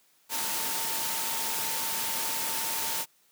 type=tone in noise; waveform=sine; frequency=903 Hz; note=A5; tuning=45 cents sharp; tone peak=-39 dBFS; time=0.29-3.06 s; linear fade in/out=50 ms; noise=white; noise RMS=-31 dBFS; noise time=0.29-3.06 s; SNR=-11 dB; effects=white hiss -65 dBFS RMS until 3.31 s + high-pass 150 Hz 12 dB/octave